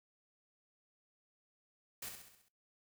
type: noise with echo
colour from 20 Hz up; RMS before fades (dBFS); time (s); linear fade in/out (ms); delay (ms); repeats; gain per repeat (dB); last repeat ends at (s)
white; -44; 2.02-2.09; 5; 66; 6; -5; 2.486
effects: noise-tail reverb RT60 0.2 s tail -19 dB re dry